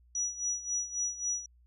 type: tone with tremolo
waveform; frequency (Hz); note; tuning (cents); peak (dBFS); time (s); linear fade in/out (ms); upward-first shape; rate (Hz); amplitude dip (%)
sine; 5850; F#8; -21; -28; 0.15-1.46; 2; sine; 3.7; 80
effects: added 60 Hz sine -59 dBFS peak until 1.66 s